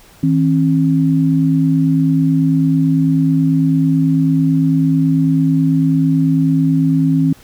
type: tone pair together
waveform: sine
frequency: 160 / 269.1 Hz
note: D#3 / C4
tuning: +49 / +49 cents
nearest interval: major sixth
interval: 900 cents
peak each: -13 dBFS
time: 0.23-7.33 s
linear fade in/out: 5 ms
effects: pink hiss -45 dBFS RMS until 7.43 s